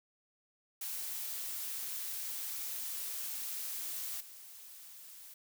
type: noise with level steps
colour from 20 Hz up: blue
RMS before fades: -40 / -52 dBFS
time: 0.81-5.34 s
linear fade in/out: 5 ms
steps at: 4.2 s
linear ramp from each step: 10 ms
effects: none